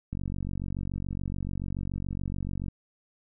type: click train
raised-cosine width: 5 ms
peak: -21 dBFS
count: 121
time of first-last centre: 0.13-2.683 s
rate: 47 Hz
effects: none